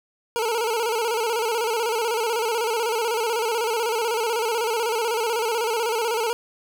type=tone with vibrato; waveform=25% pulse; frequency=455.1 Hz; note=A#4; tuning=42 cents flat; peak=-18 dBFS; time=0.36-6.33 s; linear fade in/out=0 ms; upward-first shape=square; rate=16 Hz; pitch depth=72 cents each way; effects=none